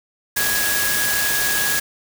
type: tone in noise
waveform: sine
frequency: 1661.2 Hz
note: G#6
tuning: in tune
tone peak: -22 dBFS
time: 0.36-1.8 s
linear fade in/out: 10 ms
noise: white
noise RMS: -21 dBFS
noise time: 0.36-1.8 s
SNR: -4 dB
effects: none